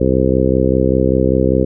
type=harmonic tone; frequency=65.1 Hz; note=C2; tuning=8 cents flat; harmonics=1 / 2 / 3 / 4 / 5 / 6 / 7 / 8; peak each=-19 / -19 / -19 / -19 / -19 / -19 / -19 / -19 dBFS; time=0-1.65 s; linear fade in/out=10 ms; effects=none